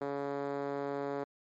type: tone with band-pass filter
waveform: 5% pulse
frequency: 140.9 Hz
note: C#3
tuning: 29 cents sharp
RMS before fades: -36 dBFS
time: 0.01-1.24 s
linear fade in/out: 5 ms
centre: 410 Hz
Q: 1.5
effects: MP3 48 kbps